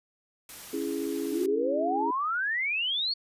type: noise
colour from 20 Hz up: white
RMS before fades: -44 dBFS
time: 0.49-1.46 s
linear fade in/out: 2 ms
type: chord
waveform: sine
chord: C# minor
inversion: none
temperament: just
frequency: 277.2 / 332.6 / 415.8 Hz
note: C#4 / E4 / G#4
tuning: 0 / +16 / +2 cents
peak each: -33 dBFS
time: 0.73-2.11 s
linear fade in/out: 5 ms
type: exponential sweep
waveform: sine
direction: up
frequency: 311.1 to 4486 Hz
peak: -26 dBFS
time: 1.32-3.14 s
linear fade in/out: 10 ms
effects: resampled to 32000 Hz